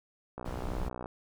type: click train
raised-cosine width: 1 ms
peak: -25 dBFS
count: 43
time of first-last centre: 0.38-1.059 s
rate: 61.9 Hz
type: noise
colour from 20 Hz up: brown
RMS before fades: -36 dBFS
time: 0.45-0.89 s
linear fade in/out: 10 ms
effects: none